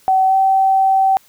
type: tone with pitch glide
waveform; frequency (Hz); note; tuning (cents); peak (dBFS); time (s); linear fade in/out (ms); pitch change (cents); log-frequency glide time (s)
sine; 760 to 770.2; F#5 to G5; +46 to -31; -10; 0.08-1.17; 0; +23; 0.27-0.35
effects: white hiss -51 dBFS RMS until 1.28 s